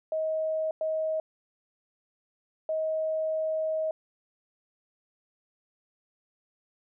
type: tone bursts at uneven times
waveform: sine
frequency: 632 Hz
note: D#5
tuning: 27 cents sharp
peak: -26 dBFS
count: 3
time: 0.12-0.71 / 0.81-1.2 / 2.69-3.91 s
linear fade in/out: 2 ms
effects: none